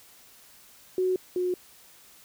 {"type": "tone pair in turn", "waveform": "sine", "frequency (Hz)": [370, 361.8], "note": ["F#4", "F#4"], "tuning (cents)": [0, -39], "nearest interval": "unison", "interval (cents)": 39, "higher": "first", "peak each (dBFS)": [-22, -24], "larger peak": "first", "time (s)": [[0.98, 1.16], [1.36, 1.54]], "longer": "neither", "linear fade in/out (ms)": 2, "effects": ["white hiss -54 dBFS RMS until 2.24 s"]}